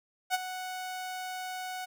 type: tone with ADSR envelope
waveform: sawtooth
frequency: 740 Hz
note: F#5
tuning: in tune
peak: -20 dBFS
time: 0.3-1.86 s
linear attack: 43 ms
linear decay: 26 ms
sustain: -12 dB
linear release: 19 ms
effects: none